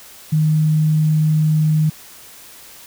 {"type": "tone", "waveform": "sine", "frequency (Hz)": 154.9, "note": "D#3", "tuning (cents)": -7, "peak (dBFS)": -12, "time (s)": [0.32, 1.9], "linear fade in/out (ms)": 10, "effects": ["white hiss -41 dBFS RMS until 2.86 s"]}